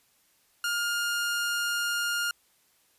sawtooth tone, 1413 Hz, F6, 20 cents sharp, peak -23 dBFS, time 0.64-2.31 s, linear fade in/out 2 ms, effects white hiss -66 dBFS RMS until 2.98 s + resampled to 32000 Hz

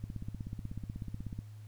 click train, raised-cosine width 5 ms, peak -27 dBFS, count 23, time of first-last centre 0.04-1.39 s, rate 16.3 Hz, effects added 106 Hz sine -46 dBFS peak until 1.67 s + pink hiss -66 dBFS RMS until 1.67 s

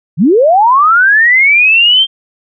sine linear sweep, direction up, 129.7 to 3193 Hz, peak -4 dBFS, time 0.17-2.07 s, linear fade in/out 50 ms, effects none

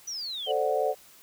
sine exponential sweep, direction down, 6030 to 2879 Hz, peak -32 dBFS, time 0.07-0.52 s, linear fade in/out 10 ms
sine chord, D dominant seventh, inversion second, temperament equal, 440 / 523.3 / 587.3 / 740 Hz, A4 / C5 / D5 / F#5, 0 / 0 / 0 / 0 cents, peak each -29 dBFS, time 0.46-0.95 s, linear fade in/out 50 ms
effects white hiss -54 dBFS RMS until 1.22 s

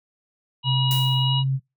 harmonic tone, 964 Hz, B5, 42 cents flat, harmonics 1 / 3 / 4, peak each -30 / -24 / -31 dBFS, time 0.63-1.44 s, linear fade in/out 50 ms
sine tone with pitch glide, 130.81 to 134.1 Hz, C3 to C3, 0 to +43 cents, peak -19 dBFS, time 0.64-1.6 s, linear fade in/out 50 ms, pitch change +43 cents, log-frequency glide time 1.25-1.38 s
blue noise with exponential decay, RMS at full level -28 dBFS, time 0.91-1.34 s, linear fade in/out 0 ms, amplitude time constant 93 ms
effects noise-tail reverb RT60 0.2 s tail -23 dB re dry

